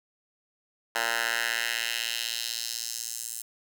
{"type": "tone with high-pass filter sweep", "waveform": "10% pulse", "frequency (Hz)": 116, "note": "A#2", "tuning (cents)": -8, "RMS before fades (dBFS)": -31, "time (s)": [0.95, 3.42], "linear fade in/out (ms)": 5, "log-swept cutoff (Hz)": [1100, 8600], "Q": 1.6, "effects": []}